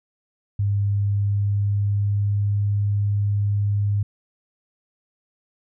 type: tone with pitch glide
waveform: sine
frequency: 101 to 102.06 Hz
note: G#2 to G#2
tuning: -48 to -30 cents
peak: -18 dBFS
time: 0.59-4.03 s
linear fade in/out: 5 ms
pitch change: +18 cents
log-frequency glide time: 0.84-2.63 s
effects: none